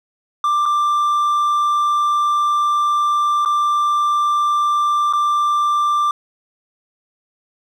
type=tone with dropouts; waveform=triangle; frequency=1182 Hz; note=D6; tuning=11 cents sharp; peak=-12 dBFS; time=0.44-6.11 s; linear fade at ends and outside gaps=2 ms; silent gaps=0.656-0.66 / 3.45-3.458 / 5.127-5.134 s; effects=none